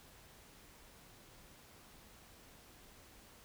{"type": "silence", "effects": ["pink hiss -60 dBFS RMS until 3.44 s"]}